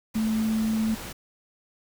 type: tone in noise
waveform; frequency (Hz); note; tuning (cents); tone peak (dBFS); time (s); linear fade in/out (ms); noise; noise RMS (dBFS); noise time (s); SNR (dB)
sine; 220; A3; 0; -22; 0.15-0.95; 10; pink; -38; 0.14-1.13; +13
effects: none